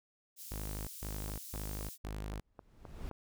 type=high-pass noise; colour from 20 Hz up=white; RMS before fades=-48 dBFS; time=0.36-1.98 s; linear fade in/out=50 ms; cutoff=5200 Hz; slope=12 dB/octave
type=tone bursts; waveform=sawtooth; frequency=51.91 Hz; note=G#1; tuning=in tune; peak=-35 dBFS; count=4; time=0.51-2.4 s; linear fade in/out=5 ms; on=360 ms; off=150 ms
type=click train; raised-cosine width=1 ms; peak=-33 dBFS; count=8; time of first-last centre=1.29-3.113 s; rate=3.84 Hz
type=noise with exponential growth; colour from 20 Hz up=brown; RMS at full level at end=-40 dBFS; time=2.4-3.09 s; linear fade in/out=0 ms; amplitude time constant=150 ms
effects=none

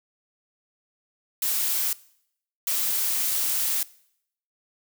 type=noise bursts at uneven times; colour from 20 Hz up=blue; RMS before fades=-25 dBFS; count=2; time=1.42-1.93 / 2.67-3.83 s; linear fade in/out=2 ms; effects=noise-tail reverb RT60 0.7 s tail -21 dB re dry

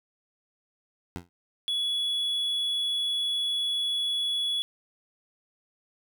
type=tone with exponential decay; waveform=15% pulse; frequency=87.31 Hz; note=F2; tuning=in tune; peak=-24 dBFS; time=1.16-1.29 s; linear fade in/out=0 ms; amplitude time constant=27 ms
type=tone; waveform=triangle; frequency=3387 Hz; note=G#7; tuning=33 cents sharp; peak=-24 dBFS; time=1.68-4.62 s; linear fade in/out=0 ms
effects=none

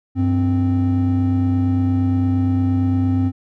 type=tone pair together; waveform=triangle; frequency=96.75 / 261.6 Hz; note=G2 / C4; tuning=-22 / 0 cents; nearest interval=octave + perfect fourth; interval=1722 cents; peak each=-15 dBFS; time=0.15-3.32 s; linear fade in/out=50 ms; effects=tanh soft clip ceiling -6 dBFS

